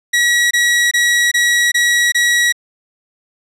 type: tone bursts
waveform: sawtooth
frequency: 1919 Hz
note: A#6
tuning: 50 cents sharp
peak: -7 dBFS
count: 6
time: 0.13-2.525 s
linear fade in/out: 10 ms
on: 380 ms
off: 23 ms
effects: low-pass 10000 Hz 12 dB/octave